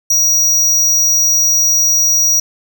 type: tone with amplitude modulation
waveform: square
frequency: 5760 Hz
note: F#8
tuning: 47 cents flat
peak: -8 dBFS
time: 0.1-2.4 s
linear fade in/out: 5 ms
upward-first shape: sine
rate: 209 Hz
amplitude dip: 35%
effects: none